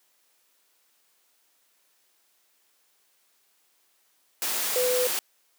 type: tone in noise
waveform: sine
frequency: 500 Hz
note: B4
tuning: 21 cents sharp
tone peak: -22 dBFS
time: 4.76-5.07 s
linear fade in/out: 0 ms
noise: white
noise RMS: -28 dBFS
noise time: 4.42-5.19 s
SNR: +3 dB
effects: white hiss -67 dBFS RMS until 5.58 s + high-pass 300 Hz 12 dB/octave